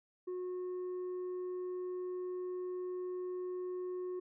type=tone with tanh clipping; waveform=sine; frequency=363.9 Hz; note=F#4; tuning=29 cents flat; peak=-38 dBFS; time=0.27-4.2 s; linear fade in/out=10 ms; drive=3 dB; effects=none